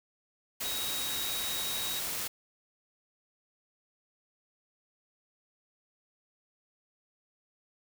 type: tone in noise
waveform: sine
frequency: 3800 Hz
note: A#7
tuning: 33 cents sharp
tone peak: -36 dBFS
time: 0.64-2 s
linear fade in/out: 10 ms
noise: white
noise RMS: -35 dBFS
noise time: 0.6-2.28 s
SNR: -4 dB
effects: none